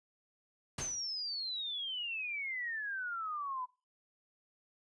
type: noise with exponential decay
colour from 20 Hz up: pink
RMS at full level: -36 dBFS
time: 0.78-1.05 s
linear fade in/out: 5 ms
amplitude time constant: 57 ms
type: exponential sweep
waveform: sine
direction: down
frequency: 6400 to 987.8 Hz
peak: -36 dBFS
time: 0.8-3.66 s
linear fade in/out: 20 ms
effects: noise-tail reverb RT60 0.3 s tail -22 dB re dry + resampled to 22050 Hz